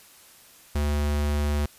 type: tone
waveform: square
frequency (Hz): 73.42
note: D2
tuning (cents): 0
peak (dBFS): -23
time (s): 0.75-1.66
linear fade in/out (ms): 5
effects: white hiss -52 dBFS RMS until 1.78 s + resampled to 32000 Hz